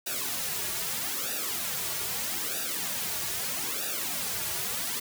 white noise with flanger, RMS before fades -32 dBFS, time 0.06-5 s, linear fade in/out 10 ms, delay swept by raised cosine 0.93 to 3.93 ms, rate 0.79 Hz, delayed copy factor -0.95, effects none

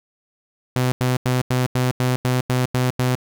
sawtooth tone bursts, 126.5 Hz, B2, 42 cents sharp, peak -13 dBFS, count 10, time 0.76-3.152 s, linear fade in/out 0 ms, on 160 ms, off 88 ms, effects none

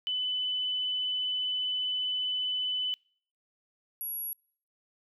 sine tone pair in turn, 3005 / 11320 Hz, F#7 / F9, +26 / +22 cents, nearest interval octave + major seventh, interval 2296 cents, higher second, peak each -28 / -33 dBFS, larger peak first, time 0.07-2.94 / 4.01-4.33 s, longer first, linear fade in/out 0 ms, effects noise-tail reverb RT60 0.5 s tail -26 dB re dry

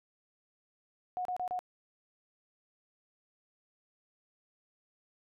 sine tone bursts, 728 Hz, F#5, 28 cents flat, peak -32 dBFS, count 4, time 1.17-1.591 s, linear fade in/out 0 ms, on 82 ms, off 31 ms, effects none

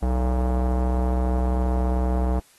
square tone with low-pass filter, 62.7 Hz, B1, 27 cents sharp, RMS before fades -22 dBFS, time 0.02-2.4 s, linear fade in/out 10 ms, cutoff 800 Hz, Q 1.5, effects white hiss -56 dBFS RMS until 2.58 s + AAC 32 kbps

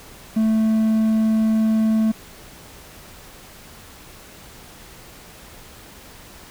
triangle tone, 220 Hz, A3, in tune, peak -13 dBFS, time 0.36-2.12 s, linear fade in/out 10 ms, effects pink hiss -43 dBFS RMS until 6.5 s

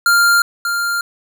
square tone with echo, 1396.9 Hz, F6, in tune, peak -10 dBFS, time 0.06-0.42 s, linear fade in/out 2 ms, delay 590 ms, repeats 1, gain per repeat -7 dB, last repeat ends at 1.01 s, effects none

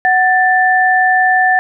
sine tone pair together, 743 / 1768.8 Hz, F#5 / A6, +7 / +9 cents, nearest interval octave + minor third, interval 1502 cents, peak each -11 dBFS, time 0.05-1.59 s, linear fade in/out 0 ms, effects none

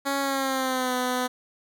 10% pulse tone with pitch glide, 277.2 to 251.3 Hz, C#4 to B3, 0 to +30 cents, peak -16 dBFS, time 0.05-1.28 s, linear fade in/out 20 ms, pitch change -170 cents, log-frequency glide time 0.2-0.94 s, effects none

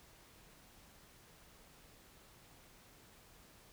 silence, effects pink hiss -62 dBFS RMS until 3.72 s

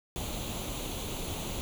pink noise with comb filter, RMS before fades -36 dBFS, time 0.16-1.61 s, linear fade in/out 0 ms, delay 0.29 ms, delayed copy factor +0.65, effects none

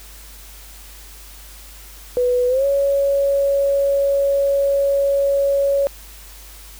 sine tone with pitch glide, 493.9 to 557.6 Hz, B4 to C#5, 0 to +10 cents, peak -14 dBFS, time 2.17-5.87 s, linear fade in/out 0 ms, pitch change +210 cents, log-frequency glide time 2.48-2.65 s, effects added 50 Hz sine -40 dBFS peak until 6.79 s + white hiss -42 dBFS RMS until 6.79 s

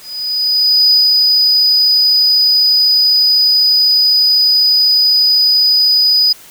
triangle tone with ADSR envelope, 4966 Hz, D#8, 4 cents flat, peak -4 dBFS, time 0.01-6.33 s, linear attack 900 ms, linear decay 170 ms, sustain -2 dB, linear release 9 ms, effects tanh soft clip ceiling 0 dBFS + white hiss -39 dBFS RMS until 6.5 s

